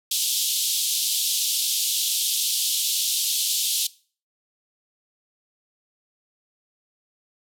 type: band-pass noise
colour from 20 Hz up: pink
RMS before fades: -24 dBFS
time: 0.11-3.87 s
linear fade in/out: 5 ms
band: 3100 to 15000 Hz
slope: 48 dB/octave
effects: noise-tail reverb RT60 0.4 s tail -20 dB re dry